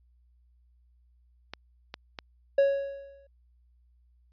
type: clicks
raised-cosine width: 0.2 ms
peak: -19 dBFS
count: 3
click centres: 1.536 / 1.941 / 2.188 s
type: tone with exponential decay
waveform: triangle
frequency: 554.4 Hz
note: C#5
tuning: in tune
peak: -15 dBFS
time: 2.58-3.27 s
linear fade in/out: 5 ms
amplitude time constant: 150 ms
effects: added 60 Hz sine -60 dBFS peak until 4.32 s + resampled to 11025 Hz